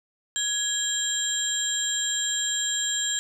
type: tone cluster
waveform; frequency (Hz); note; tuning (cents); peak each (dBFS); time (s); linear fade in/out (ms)
sine; 1671 / 3214 / 3891 / 7400; G#6 / G7 / B7 / A#8; +10 / +43 / -27 / -14; -32 / -29 / -33 / -26; 0.36-3.19; 0
effects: tanh soft clip ceiling -15 dBFS + 9-bit